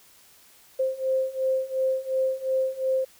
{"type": "beating tone pair", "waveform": "sine", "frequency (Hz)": [523.3, 526.1], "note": ["C5", "C5"], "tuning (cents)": [0, 9], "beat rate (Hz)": 2.8, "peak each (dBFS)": [-27, -25], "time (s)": [0.79, 3.05], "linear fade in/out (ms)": 10, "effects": ["white hiss -55 dBFS RMS until 3.19 s"]}